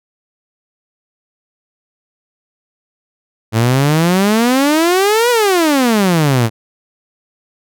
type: exponential two-way sweep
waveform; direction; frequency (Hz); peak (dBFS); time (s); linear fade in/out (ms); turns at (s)
sawtooth; up then down; 107.9 to 496.1 to 107.9; -6; 3.52-6.5; 50; 5.3
effects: none